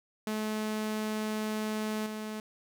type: tone with level steps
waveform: sawtooth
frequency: 215.4 Hz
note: A3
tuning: 37 cents flat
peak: -27 / -32 dBFS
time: 0.27-2.4 s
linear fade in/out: 2 ms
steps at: 2.06 s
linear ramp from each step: 5 ms
effects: none